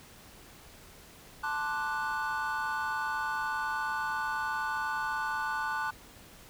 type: chord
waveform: triangle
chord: D dominant seventh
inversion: second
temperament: equal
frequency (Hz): 880 / 1046.5 / 1174.7 / 1480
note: A5 / C6 / D6 / F#6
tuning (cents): 0 / 0 / 0 / 0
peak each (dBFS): -33 / -38 / -36 / -32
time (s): 1.43-5.91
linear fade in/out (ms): 10
effects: pink hiss -53 dBFS RMS until 6.49 s